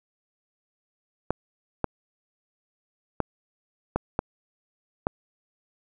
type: clicks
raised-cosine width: 1 ms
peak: -9 dBFS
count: 6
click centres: 1.306 / 1.843 / 3.203 / 3.96 / 4.191 / 5.069 s
effects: none